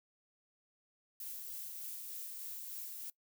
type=noise with tremolo; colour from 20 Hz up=violet; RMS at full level=-44 dBFS; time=1.2-3.1 s; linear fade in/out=2 ms; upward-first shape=sine; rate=3.3 Hz; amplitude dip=25%; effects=noise-tail reverb RT60 0.1 s tail -21 dB re dry